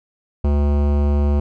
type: tone with hard clipping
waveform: sine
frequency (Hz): 72.2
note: D2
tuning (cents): -29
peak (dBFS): -16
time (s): 0.44-1.4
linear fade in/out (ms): 5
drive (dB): 18
effects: none